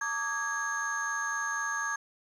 sine tone cluster, 907 / 1154 / 1238 / 1652 / 6390 Hz, A#5 / D6 / D#6 / G#6 / G8, -48 / -31 / -9 / -10 / +32 cents, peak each -39 / -35 / -40 / -31 / -38 dBFS, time 0.01-1.96 s, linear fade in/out 5 ms, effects tanh soft clip ceiling -23 dBFS + 10-bit

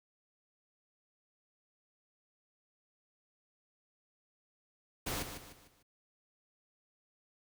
pink noise with echo, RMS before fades -37 dBFS, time 5.06-5.23 s, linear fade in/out 10 ms, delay 150 ms, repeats 4, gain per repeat -8 dB, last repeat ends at 5.83 s, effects none

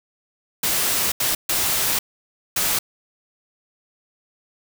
white noise bursts at uneven times, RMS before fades -21 dBFS, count 4, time 0.63-1.12 / 1.2-1.35 / 1.49-1.99 / 2.56-2.79 s, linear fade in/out 5 ms, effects none

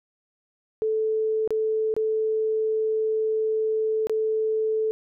sine tone with dropouts, 437.5 Hz, A4, 10 cents flat, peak -21 dBFS, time 0.82-4.91 s, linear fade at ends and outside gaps 0 ms, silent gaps 1.476-1.506 / 1.94-1.965 / 4.07-4.096 s, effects none

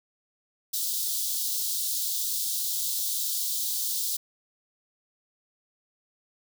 white high-pass noise, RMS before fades -29 dBFS, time 0.73-4.17 s, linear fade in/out 10 ms, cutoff 3500 Hz, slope 48 dB/octave, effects none

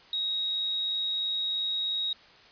sine tone with amplitude modulation, 3785 Hz, A#7, 26 cents sharp, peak -26 dBFS, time 0.13-2.13 s, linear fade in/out 2 ms, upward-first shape sine, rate 103 Hz, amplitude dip 25%, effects white hiss -54 dBFS RMS until 2.51 s + resampled to 11025 Hz

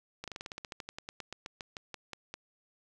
slowing click train, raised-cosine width 0.2 ms, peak -23 dBFS, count 22, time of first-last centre 0.24-2.34 s, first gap 37 ms, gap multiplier 1.09, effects none

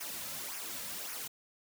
white noise with flanger, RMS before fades -41 dBFS, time 0-1.28 s, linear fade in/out 10 ms, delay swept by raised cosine 0.24 to 2.74 ms, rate 1.8 Hz, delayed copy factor -0.65, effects none

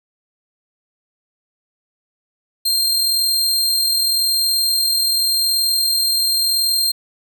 sawtooth tone with amplitude modulation, 4186 Hz, C8, in tune, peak -11 dBFS, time 2.65-6.92 s, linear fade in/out 10 ms, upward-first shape sine, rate 40.9 Hz, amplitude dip 25%, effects none

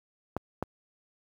clicks, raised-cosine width 1 ms, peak -16 dBFS, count 2, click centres 0.366 / 0.626 s, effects high-pass 60 Hz 12 dB/octave + 9-bit

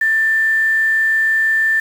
sine tone with quantisation, 1777 Hz, A6, 17 cents sharp, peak -12 dBFS, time 0.01-1.8 s, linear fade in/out 5 ms, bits 6, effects none

